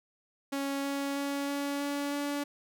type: tone with pitch steps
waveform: sawtooth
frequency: 277.2 / 279.1 / 281.1 / 283 / 285 / 287 Hz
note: C#4 / C#4 / C#4 / C#4 / C#4 / D4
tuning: 0 / +12 / +24 / +36 / +48 / -40 cents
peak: -27 dBFS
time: 0.52-2.44 s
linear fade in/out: 10 ms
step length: 320 ms
effects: none